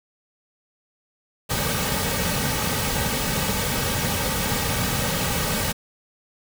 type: noise with comb filter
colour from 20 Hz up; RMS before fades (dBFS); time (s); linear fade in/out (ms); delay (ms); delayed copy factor
pink; -24; 1.49-5.73; 20; 2.9; -0.65
effects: none